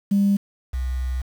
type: tone pair in turn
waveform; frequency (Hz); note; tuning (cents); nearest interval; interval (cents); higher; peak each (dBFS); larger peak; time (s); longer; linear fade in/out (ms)
sine; 200 / 63.43; G3 / B1; +35 / +47; octave + minor sixth; 1988; first; -14 / -22; first; 0.11-0.37 / 0.73-1.22; second; 10
effects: tanh soft clip ceiling -11 dBFS + 7-bit